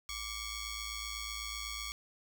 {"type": "ring-modulated tone", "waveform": "10% pulse", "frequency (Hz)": 1114, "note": "C#6", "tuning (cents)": 8, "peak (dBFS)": -27, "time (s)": [0.09, 1.92], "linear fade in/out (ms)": 0, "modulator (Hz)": 1060, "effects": []}